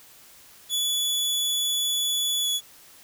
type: tone with pitch glide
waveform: sawtooth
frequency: 3425 to 3395 Hz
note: A7 to G#7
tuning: -47 to +37 cents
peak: -20 dBFS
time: 0.69-2.61 s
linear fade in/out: 50 ms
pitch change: -16 cents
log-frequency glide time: 2.42-2.48 s
effects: white hiss -51 dBFS RMS until 3.03 s